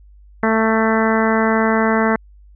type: harmonic tone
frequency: 222 Hz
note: A3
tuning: 16 cents sharp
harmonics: 1 / 2 / 3 / 4 / 5 / 6 / 7 / 8 / 9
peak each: -17 / -20 / -22 / -23 / -24 / -25 / -25 / -26 / -27 dBFS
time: 0.43-2.16 s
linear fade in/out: 2 ms
effects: added 50 Hz sine -42 dBFS peak until 2.55 s